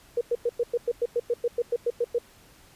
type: tone bursts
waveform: sine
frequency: 476.6 Hz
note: A#4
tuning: 38 cents sharp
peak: -21 dBFS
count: 15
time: 0.17-2.185 s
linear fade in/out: 5 ms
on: 41 ms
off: 100 ms
effects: pink hiss -55 dBFS RMS until 2.75 s + resampled to 32000 Hz